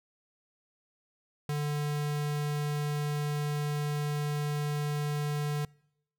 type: tone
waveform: square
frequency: 147.5 Hz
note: D3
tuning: 8 cents sharp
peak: -30 dBFS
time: 1.49-5.65 s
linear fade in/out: 2 ms
effects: noise-tail reverb RT60 0.8 s tail -26 dB re dry